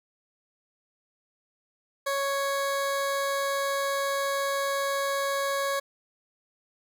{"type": "tone", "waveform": "20% pulse", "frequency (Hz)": 554.4, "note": "C#5", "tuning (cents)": 0, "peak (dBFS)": -21, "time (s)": [2.06, 5.8], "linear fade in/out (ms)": 10, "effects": []}